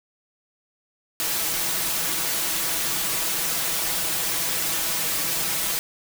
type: noise with comb filter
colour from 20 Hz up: white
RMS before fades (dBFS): -25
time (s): 1.2-5.79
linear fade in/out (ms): 0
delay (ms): 6.1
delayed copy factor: +0.75
effects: none